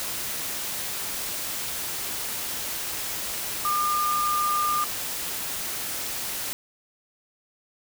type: tone in noise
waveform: sine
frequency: 1205 Hz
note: D6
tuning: 44 cents sharp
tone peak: -22 dBFS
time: 3.65-4.84 s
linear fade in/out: 0 ms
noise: white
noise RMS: -31 dBFS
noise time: 0-6.53 s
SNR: +6 dB
effects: none